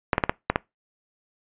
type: clicks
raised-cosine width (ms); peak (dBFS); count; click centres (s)
0.5; -4; 6; 0.132 / 0.181 / 0.238 / 0.295 / 0.5 / 0.559
effects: noise-tail reverb RT60 0.2 s tail -23 dB re dry + resampled to 8000 Hz